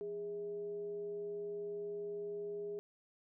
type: tone with frequency modulation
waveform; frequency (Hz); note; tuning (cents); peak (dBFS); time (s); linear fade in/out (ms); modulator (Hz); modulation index
sine; 410.9; G#4; -18; -39; 0.01-2.79; 0; 237; 0.26
effects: none